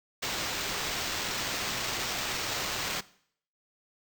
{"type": "noise with sample-and-hold", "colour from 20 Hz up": "white", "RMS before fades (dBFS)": -33, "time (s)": [0.22, 3.01], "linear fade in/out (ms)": 10, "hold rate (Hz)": 11025, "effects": ["noise-tail reverb RT60 0.6 s tail -19 dB re dry"]}